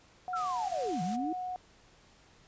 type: tone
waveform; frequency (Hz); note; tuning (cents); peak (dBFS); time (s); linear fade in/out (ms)
sine; 732; F#5; -19; -34; 0.28-1.56; 0
type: linear two-way sweep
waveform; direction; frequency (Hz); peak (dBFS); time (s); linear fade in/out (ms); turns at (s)
sine; down then up; 1396.9 to 159.1 to 334.1; -32; 0.33-1.33; 5; 1.02
type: noise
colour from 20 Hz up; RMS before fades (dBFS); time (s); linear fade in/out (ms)
white; -46; 0.35-1.17; 20
effects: pink hiss -61 dBFS RMS until 2.47 s + resampled to 16000 Hz